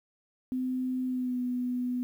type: tone with pitch glide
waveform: sine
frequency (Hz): 255.8 to 248.2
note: C4 to B3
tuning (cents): -39 to +9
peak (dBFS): -28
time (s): 0.52-2.03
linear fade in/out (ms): 0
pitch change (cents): -52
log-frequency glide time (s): 1.06-1.4
effects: 10-bit